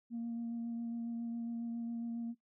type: tone with vibrato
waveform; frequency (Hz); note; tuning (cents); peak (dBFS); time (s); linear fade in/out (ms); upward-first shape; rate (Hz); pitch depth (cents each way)
sine; 233.1; A#3; 0; -35; 0.1-2.35; 50; sine; 7.3; 13
effects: noise-tail reverb RT60 0.1 s tail -17 dB re dry + tanh soft clip ceiling -34 dBFS